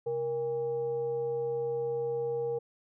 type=tone with frequency modulation; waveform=sine; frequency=470 Hz; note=A#4; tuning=14 cents sharp; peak=-29 dBFS; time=0.06-2.59 s; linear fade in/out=10 ms; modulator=339 Hz; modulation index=0.37; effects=none